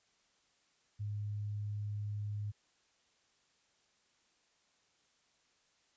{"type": "tone", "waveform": "sine", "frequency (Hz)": 103.83, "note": "G#2", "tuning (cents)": 0, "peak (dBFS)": -36, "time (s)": [0.99, 2.52], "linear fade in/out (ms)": 20, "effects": ["white hiss -73 dBFS RMS until 5.96 s", "resampled to 16000 Hz"]}